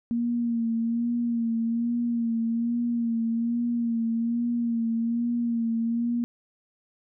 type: tone with vibrato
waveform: sine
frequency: 233.1 Hz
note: A#3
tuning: in tune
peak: -23 dBFS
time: 0.11-6.24 s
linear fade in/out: 0 ms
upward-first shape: sine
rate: 1.2 Hz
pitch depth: 38 cents each way
effects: none